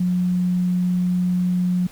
sine tone, 179.9 Hz, F#3, 48 cents flat, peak -17 dBFS, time 0-1.87 s, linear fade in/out 5 ms, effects pink hiss -46 dBFS RMS until 1.91 s

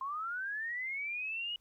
sine linear sweep, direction up, 1046 to 2925 Hz, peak -35 dBFS, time 0.01-1.56 s, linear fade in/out 2 ms, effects pink hiss -74 dBFS RMS until 1.6 s

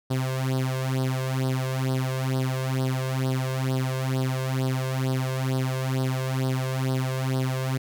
sawtooth tone with flanger, 130.81 Hz, C3, in tune, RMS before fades -26 dBFS, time 0.1-7.78 s, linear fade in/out 10 ms, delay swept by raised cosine 0.21 to 1.91 ms, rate 2.2 Hz, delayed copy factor +0.8, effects none

